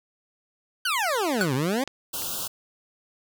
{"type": "exponential two-way sweep", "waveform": "20% pulse", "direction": "down then up", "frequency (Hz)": [1571, 123.47, 283.9], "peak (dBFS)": -18, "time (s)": [0.85, 1.84], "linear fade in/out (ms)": 5, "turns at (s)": 1.54}
{"type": "tone with exponential decay", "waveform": "square", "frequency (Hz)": 1480, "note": "F#6", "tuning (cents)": 0, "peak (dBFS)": -19, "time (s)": [1.41, 1.53], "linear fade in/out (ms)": 0, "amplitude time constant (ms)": 24}
{"type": "clicks", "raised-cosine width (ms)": 0.2, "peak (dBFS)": [-18, -19], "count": 2, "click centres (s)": [1.876, 2.221]}
{"type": "band-stop noise", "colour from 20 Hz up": "white", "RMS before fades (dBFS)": -31, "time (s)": [2.13, 2.48], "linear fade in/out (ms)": 10, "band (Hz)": [1500, 2700], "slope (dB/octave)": 96}
{"effects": []}